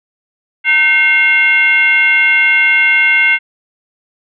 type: tone with frequency modulation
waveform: sine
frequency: 2138 Hz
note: C7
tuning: 37 cents sharp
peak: -7 dBFS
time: 0.64-3.39 s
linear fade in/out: 50 ms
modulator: 608 Hz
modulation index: 0.88
effects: none